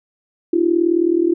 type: tone with amplitude modulation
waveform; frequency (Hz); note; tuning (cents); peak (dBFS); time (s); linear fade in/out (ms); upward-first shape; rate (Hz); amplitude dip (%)
sine; 340; F4; -46; -9; 0.53-1.34; 5; sine; 39.2; 85
effects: none